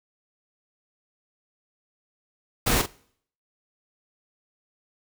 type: noise with echo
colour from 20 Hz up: pink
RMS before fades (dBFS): -22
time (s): 2.66-2.82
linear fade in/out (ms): 10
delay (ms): 44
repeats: 1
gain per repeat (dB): -9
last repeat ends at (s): 2.864
effects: noise-tail reverb RT60 0.6 s tail -22 dB re dry